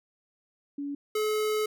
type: tone pair in turn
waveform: sine / square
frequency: 284.4 / 428.5 Hz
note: C#4 / A4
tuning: +45 / -46 cents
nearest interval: perfect fifth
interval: 709 cents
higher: second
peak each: -31 / -26 dBFS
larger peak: second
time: 0.78-0.95 / 1.15-1.66 s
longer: second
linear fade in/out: 5 ms
effects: none